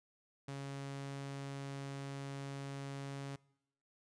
sawtooth tone, 138.5 Hz, C#3, 1 cent flat, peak -38 dBFS, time 0.48-3.36 s, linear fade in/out 5 ms, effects noise-tail reverb RT60 0.8 s tail -23 dB re dry + resampled to 22050 Hz

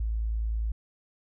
sine tone, 55 Hz, A1, in tune, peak -26 dBFS, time 0-0.72 s, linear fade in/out 5 ms, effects none

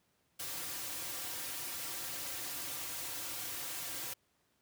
white noise with comb filter, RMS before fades -41 dBFS, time 0.39-4.14 s, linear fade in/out 10 ms, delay 4.7 ms, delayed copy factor -0.75, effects pink hiss -75 dBFS RMS until 4.61 s + high-pass 80 Hz 12 dB/octave

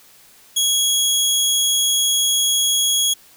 20% pulse tone, 3322 Hz, G#7, in tune, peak -10 dBFS, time 0.56-3.14 s, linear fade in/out 10 ms, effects white hiss -49 dBFS RMS until 3.36 s

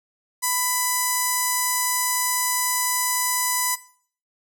5% pulse tone with notch filter, 997 Hz, B5, 16 cents sharp, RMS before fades -23 dBFS, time 0.42-3.76 s, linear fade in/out 20 ms, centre 3200 Hz, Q 0.82, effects noise-tail reverb RT60 0.5 s tail -17 dB re dry

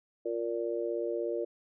sine chord, Bb major, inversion second, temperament just, 349.6 / 466.2 / 582.7 Hz, F4 / Bb4 / D5, +2 / 0 / -14 cents, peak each -34 / -34 / -36 dBFS, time 0.25-1.45 s, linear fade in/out 10 ms, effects none

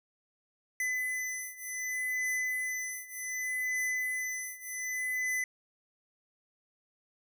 square beating tone pair, 2011 / 2011.66 Hz, B6 / B6, +31 / +31 cents, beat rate 0.66 Hz, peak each -35 / -37 dBFS, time 0.8-5.44 s, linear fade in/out 2 ms, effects none

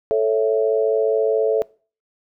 sine chord, A major, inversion none, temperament equal, 440 / 554.4 / 659.3 Hz, A4 / C#5 / E5, 0 / 0 / 0 cents, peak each -17 / -22 / -22 dBFS, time 0.11-1.62 s, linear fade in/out 0 ms, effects noise-tail reverb RT60 0.4 s tail -23 dB re dry

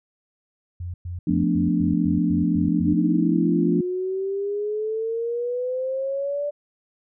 sine tone bursts, 87.9 Hz, F2, 12 cents sharp, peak -28 dBFS, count 9, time 0.8-2.94 s, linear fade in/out 5 ms, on 140 ms, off 110 ms
sine chord, B half-diminished seventh, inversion second, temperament equal with one note detuned, 174.61 / 220 / 249.7 / 293.7 Hz, F3 / A3 / B3 / D4, 0 / 0 / +19 / 0 cents, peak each -22 / -25 / -26 / -23 dBFS, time 1.27-3.81 s, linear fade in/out 5 ms
sine exponential sweep, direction up, 293.7 to 587.3 Hz, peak -23 dBFS, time 2.74-6.51 s, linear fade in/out 20 ms
effects none

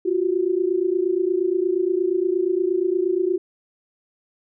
sine tone pair together, 349.2 / 377.7 Hz, F4 / F#4, 0 / +36 cents, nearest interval minor second, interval 136 cents, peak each -21 dBFS, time 0.05-3.38 s, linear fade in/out 10 ms, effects none

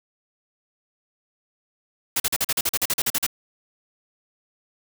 white noise bursts, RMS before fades -22 dBFS, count 14, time 2.16-3.266 s, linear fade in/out 5 ms, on 40 ms, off 42 ms, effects none

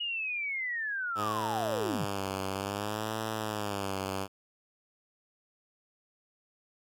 sine linear sweep, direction down, 2900 to 116.54 Hz, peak -31 dBFS, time 0-2.05 s, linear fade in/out 10 ms
5% pulse tone with vibrato, 103 Hz, G#2, 14 cents flat, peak -21 dBFS, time 1.15-4.28 s, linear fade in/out 50 ms, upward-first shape sine, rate 0.6 Hz, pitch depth 120 cents each way
effects AAC 64 kbps

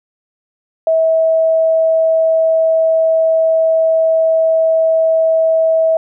sine tone, 647 Hz, E5, 32 cents flat, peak -9 dBFS, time 0.87-5.97 s, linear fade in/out 2 ms, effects none

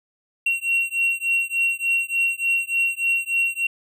triangle beating tone pair, 2737 / 2740.4 Hz, F7 / F7, -36 / -33 cents, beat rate 3.4 Hz, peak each -21 dBFS, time 0.46-3.67 s, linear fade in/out 5 ms, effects none

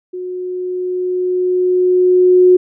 sine tone with level ramp, 364.2 Hz, F#4, 27 cents flat, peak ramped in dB -22 to -4 dBFS, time 0.13-2.57 s, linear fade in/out 10 ms, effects none

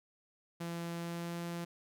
sawtooth tone with pitch glide, 169.7 to 171.18 Hz, F3 to F3, -49 to -34 cents, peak -34 dBFS, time 0.6-1.65 s, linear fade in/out 10 ms, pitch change +15 cents, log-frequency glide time 0.95-1.4 s, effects none

